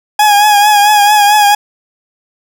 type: tone with vibrato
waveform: 40% pulse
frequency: 830.6 Hz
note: G#5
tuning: in tune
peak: -4 dBFS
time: 0.19-1.55 s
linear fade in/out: 5 ms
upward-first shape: triangle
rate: 4.5 Hz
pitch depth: 49 cents each way
effects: none